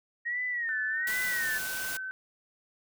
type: tone with vibrato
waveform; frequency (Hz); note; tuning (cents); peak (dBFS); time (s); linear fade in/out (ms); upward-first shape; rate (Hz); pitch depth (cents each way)
sine; 1864.7; A#6; 0; -29; 0.25-1.59; 20; sine; 1.3; 120
type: tone with pitch glide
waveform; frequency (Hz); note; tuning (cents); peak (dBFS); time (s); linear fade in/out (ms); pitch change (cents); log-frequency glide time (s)
sine; 1508 to 1529.1; F#6 to G6; +32 to -43; -34; 0.69-2.11; 0; +25; 1.38-1.88
type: noise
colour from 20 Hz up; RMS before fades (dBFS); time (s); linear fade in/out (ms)
white; -37; 1.07-1.97; 2
effects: none